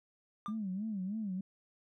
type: tone with exponential decay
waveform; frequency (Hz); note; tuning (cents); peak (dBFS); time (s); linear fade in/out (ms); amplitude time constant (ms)
triangle; 1195; D6; +30; -33; 0.46-0.58; 0; 24
type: tone with vibrato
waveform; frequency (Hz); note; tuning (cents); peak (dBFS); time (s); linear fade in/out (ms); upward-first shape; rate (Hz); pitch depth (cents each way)
sine; 202.3; G#3; -45; -34; 0.48-1.41; 5; sine; 3.2; 170
effects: tanh soft clip ceiling -28 dBFS